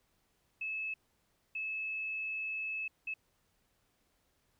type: tone bursts at uneven times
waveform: sine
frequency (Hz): 2600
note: E7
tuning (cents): -24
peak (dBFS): -35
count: 3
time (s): 0.61-0.94 / 1.55-2.88 / 3.07-3.14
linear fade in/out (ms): 5
effects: pink hiss -75 dBFS RMS until 4.59 s